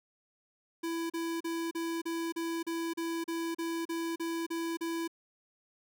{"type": "tone bursts", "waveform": "square", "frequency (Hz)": 332.3, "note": "E4", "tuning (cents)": 14, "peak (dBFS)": -33, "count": 14, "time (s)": [0.83, 5.078], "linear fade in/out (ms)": 10, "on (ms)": 270, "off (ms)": 36, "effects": []}